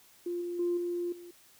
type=tone with level steps; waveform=sine; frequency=349.2 Hz; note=F4; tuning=in tune; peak=-31 / -33 / -26 / -30 / -45 dBFS; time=0.26-1.31 s; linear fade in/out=5 ms; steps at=0.41 / 0.59 / 0.77 / 1.12 s; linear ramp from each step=5 ms; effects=tanh soft clip ceiling -22 dBFS + white hiss -60 dBFS RMS until 1.59 s